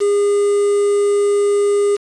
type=tone with quantisation; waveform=triangle; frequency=407.3 Hz; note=G#4; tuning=34 cents flat; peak=-10 dBFS; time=0-1.97 s; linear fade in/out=20 ms; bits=5; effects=resampled to 22050 Hz